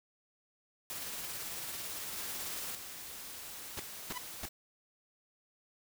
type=noise with tremolo; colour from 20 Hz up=white; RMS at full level=-40 dBFS; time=0.9-2.75 s; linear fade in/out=0 ms; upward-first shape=triangle; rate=18 Hz; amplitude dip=30%
type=noise; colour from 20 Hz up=white; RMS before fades=-46 dBFS; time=2.15-4.49 s; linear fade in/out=10 ms
type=noise bursts; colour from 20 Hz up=pink; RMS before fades=-39 dBFS; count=3; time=3.77-4.457 s; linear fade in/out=5 ms; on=29 ms; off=300 ms
type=tone with exponential growth; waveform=sawtooth; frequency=995 Hz; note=B5; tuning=13 cents sharp; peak=-31 dBFS; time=4.09-4.18 s; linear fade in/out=5 ms; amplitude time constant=18 ms
effects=none